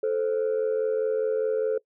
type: tone pair together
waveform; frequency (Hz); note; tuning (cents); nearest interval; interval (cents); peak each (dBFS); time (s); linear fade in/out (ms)
sine; 438.4 / 523.3; A4 / C5; -6 / 0; minor third; 306; -22 / -26; 0.03-1.78; 5
effects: noise-tail reverb RT60 0.1 s tail -22 dB re dry + tanh soft clip ceiling -19 dBFS